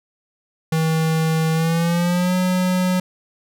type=tone with pitch glide; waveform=square; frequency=160.3 to 183.08 Hz; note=E3 to F#3; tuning=-48 to -18 cents; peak=-17 dBFS; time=0.72-3 s; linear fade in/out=5 ms; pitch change=+230 cents; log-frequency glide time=1.53-2.35 s; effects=none